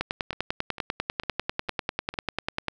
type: two click trains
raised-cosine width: 0.3 ms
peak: -22 / -10 dBFS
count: 5 / 28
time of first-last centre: 0.33-2.14 / 0.01-2.683 s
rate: 2.21 / 10.1 Hz
effects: none